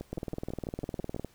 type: two click trains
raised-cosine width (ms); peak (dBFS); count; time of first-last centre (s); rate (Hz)
2; -21 / -24; 23 / 8; 0.13-1.247 / 0.01-1.163; 19.7 / 6.07
effects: pink hiss -62 dBFS RMS until 1.34 s